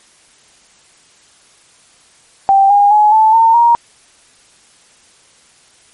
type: tone with pitch steps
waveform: sine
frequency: 784 / 813.1 / 843.2 / 874.4 / 906.8 / 940.5 Hz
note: G5 / G#5 / G#5 / A5 / A#5 / A#5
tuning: 0 / -37 / +26 / -11 / -48 / +15 cents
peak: -5 dBFS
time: 2.49-3.75 s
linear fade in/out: 0 ms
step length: 210 ms
effects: white hiss -48 dBFS RMS until 5.93 s + MP3 48 kbps